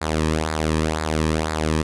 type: tone with flanger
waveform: sawtooth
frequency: 78.4 Hz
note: D#2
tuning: 14 cents sharp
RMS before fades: -22 dBFS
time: 0.01-1.83 s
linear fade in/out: 10 ms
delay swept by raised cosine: 0.33 to 1.43 ms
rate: 2 Hz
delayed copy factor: -0.7
effects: resampled to 24000 Hz